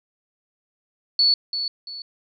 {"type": "tone with echo", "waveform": "sine", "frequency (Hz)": 4435, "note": "C#8", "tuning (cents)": 0, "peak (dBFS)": -14, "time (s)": [1.19, 1.34], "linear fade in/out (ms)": 2, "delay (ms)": 340, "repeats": 2, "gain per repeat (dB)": -9, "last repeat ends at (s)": 2.02, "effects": []}